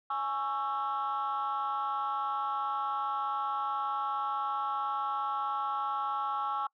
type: chord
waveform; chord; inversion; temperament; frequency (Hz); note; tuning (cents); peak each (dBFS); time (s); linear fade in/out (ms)
sine; C# minor; second; just; 831.5 / 1108.7 / 1330.5; G#5 / C#6 / E6; +2 / 0 / +16; -33; 0.1-6.67; 5
effects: noise-tail reverb RT60 0.1 s tail -26 dB re dry + tanh soft clip ceiling -25 dBFS